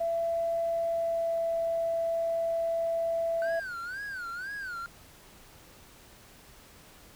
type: tone with pitch glide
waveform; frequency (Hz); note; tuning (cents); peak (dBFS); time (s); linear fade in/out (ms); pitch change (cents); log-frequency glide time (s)
sine; 670 to 665.4; E5 to E5; +28 to +16; -26; 0-3.6; 10; -12; 0.78-1.45
type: tone with vibrato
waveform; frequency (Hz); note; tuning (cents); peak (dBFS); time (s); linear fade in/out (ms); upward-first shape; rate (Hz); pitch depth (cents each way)
triangle; 1507; F#6; +31; -33; 3.42-4.86; 0; sine; 2; 170
effects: tanh soft clip ceiling -19 dBFS + pink hiss -54 dBFS RMS until 7.15 s